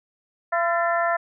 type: harmonic tone with a mistuned harmonic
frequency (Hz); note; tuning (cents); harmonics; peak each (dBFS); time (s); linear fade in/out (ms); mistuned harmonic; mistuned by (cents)
340; F4; -46; 2 / 3 / 4 / 5 / 6; -22 / -28 / -26 / -27 / -38; 0.52-1.17; 10; 5; +69
effects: none